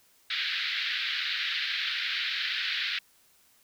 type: band-pass noise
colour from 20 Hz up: white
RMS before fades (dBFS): -31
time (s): 0.3-2.99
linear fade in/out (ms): 5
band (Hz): 1500 to 4200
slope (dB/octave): 48
effects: white hiss -63 dBFS RMS until 3.63 s